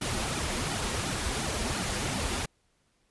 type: noise with flanger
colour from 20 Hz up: pink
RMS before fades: -31 dBFS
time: 0.01-2.46 s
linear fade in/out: 10 ms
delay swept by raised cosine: 1.8 to 7.1 ms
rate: 2.8 Hz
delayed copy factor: -0.85
effects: pink hiss -71 dBFS RMS until 3.1 s + resampled to 24000 Hz